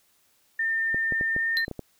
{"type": "tone with pitch glide", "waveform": "sine", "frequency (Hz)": [1806, 1820.7], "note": ["A6", "A#6"], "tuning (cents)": [45, -41], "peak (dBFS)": -23, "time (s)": [0.59, 1.65], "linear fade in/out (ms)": 5, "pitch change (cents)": 14, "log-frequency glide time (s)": [1.29, 1.5]}
{"type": "clicks", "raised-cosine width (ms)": 2, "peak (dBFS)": -20, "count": 7, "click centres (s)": [0.945, 1.123, 1.211, 1.364, 1.681, 1.713, 1.793]}
{"type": "tone with exponential decay", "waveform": "triangle", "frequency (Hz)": 4099, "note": "C8", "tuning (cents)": -36, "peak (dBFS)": -20, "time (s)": [1.57, 1.69], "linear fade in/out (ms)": 0, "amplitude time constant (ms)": 25}
{"effects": ["white hiss -65 dBFS RMS until 1.99 s"]}